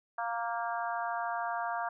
harmonic tone with a mistuned harmonic, 233.1 Hz, A#3, in tune, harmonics 3 / 4 / 5 / 6 / 7, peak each -35 / -37 / -39 / -41 / -42 dBFS, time 0.18-1.89 s, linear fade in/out 5 ms, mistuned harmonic 7, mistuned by -16 cents, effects none

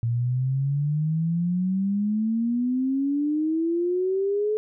sine exponential sweep, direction up, 115.2 to 432.4 Hz, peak -21 dBFS, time 0.03-4.57 s, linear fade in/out 0 ms, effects none

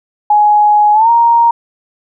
sine tone with pitch glide, 837 to 934.1 Hz, G#5 to A#5, +13 to +3 cents, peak -5 dBFS, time 0.3-1.51 s, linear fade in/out 5 ms, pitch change +190 cents, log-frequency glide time 0.93-1.1 s, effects none

